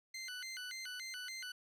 20% pulse tone with vibrato, 1760 Hz, A6, in tune, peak -38 dBFS, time 0.14-1.52 s, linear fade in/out 5 ms, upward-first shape square, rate 3.5 Hz, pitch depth 290 cents each way, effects low-pass 11000 Hz 12 dB/octave

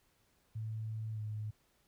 sine tone with pitch glide, 110 to 106.99 Hz, A2 to A2, 0 to -48 cents, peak -37 dBFS, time 0.55-1.51 s, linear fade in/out 10 ms, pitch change -48 cents, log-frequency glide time 1.13-1.2 s, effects pink hiss -73 dBFS RMS until 1.87 s

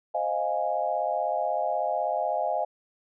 sine chord, F minor seventh, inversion second, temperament equal, 523.3 / 622.3 / 698.5 / 830.6 Hz, C5 / Eb5 / F5 / Ab5, 0 / 0 / 0 / 0 cents, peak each -34 / -29 / -29 / -30 dBFS, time 0.14-2.65 s, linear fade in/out 10 ms, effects none

